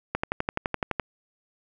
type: click train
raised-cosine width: 0.5 ms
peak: -10 dBFS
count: 11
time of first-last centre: 0.15-0.997 s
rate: 11.8 Hz
effects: none